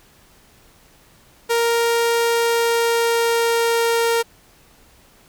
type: tone with pitch glide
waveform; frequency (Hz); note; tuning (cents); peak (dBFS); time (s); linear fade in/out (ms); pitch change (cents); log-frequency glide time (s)
sawtooth; 466.2 to 463.2; A#4 to A#4; 0 to -11; -12; 1.49-4.23; 20; -11; 2.15-4.1
effects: pink hiss -52 dBFS RMS until 5.28 s